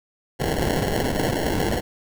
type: noise with sample-and-hold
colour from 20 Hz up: blue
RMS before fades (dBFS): -23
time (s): 0.39-1.81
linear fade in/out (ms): 20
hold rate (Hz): 1225
effects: none